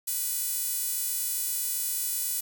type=tone with high-pass filter; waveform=sawtooth; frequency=493.9 Hz; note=B4; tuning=in tune; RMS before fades=-30 dBFS; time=0.07-2.41 s; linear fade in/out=10 ms; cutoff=10000 Hz; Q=0.97; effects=none